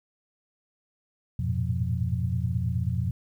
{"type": "tone cluster", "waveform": "sine", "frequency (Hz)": [86.7, 102.8, 112.3, 121.6, 175], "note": ["F2", "G#2", "A2", "B2", "F3"], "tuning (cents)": [-12, -17, 36, -26, 4], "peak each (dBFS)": [-29, -34, -35, -28, -33], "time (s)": [1.39, 3.11], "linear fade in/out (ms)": 5, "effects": ["10-bit"]}